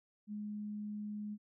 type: tone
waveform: sine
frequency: 209.2 Hz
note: G#3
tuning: 13 cents sharp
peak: -39 dBFS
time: 0.27-1.38 s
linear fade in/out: 50 ms
effects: none